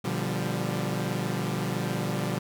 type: chord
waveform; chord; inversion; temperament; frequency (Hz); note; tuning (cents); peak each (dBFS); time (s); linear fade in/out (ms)
sawtooth; G dominant seventh; first; equal with one note detuned; 120.72 / 146.83 / 174.61 / 196; B2 / D3 / F3 / G3; -39 / 0 / 0 / 0; -29; 0.04-2.39; 10
effects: none